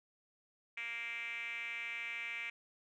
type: tone with band-pass filter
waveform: 5% pulse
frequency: 233.1 Hz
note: A#3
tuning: in tune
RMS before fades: -42 dBFS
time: 0.77-2.5 s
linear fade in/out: 5 ms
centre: 2300 Hz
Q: 7.8
effects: none